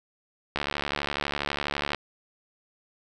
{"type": "click train", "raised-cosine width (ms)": 0.3, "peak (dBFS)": -11, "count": 101, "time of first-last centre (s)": [0.56, 1.947], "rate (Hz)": 72.1, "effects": []}